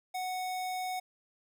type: tone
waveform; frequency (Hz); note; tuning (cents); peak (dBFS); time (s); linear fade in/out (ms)
square; 739; F#5; -2; -34; 0.14-1; 10
effects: none